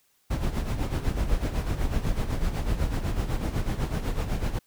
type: noise with tremolo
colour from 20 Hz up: brown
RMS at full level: -24 dBFS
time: 0.3-4.59 s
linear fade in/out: 10 ms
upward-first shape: sine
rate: 8 Hz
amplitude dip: 65%
effects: white hiss -67 dBFS RMS until 4.66 s